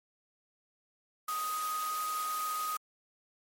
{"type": "tone in noise", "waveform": "sine", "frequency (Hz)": 1249, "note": "D#6", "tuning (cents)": 6, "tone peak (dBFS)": -32, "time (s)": [1.28, 2.77], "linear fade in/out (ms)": 5, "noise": "white", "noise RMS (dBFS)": -41, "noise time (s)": [1.28, 2.77], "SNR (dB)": 6, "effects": ["high-pass 400 Hz 12 dB/octave", "MP3 64 kbps"]}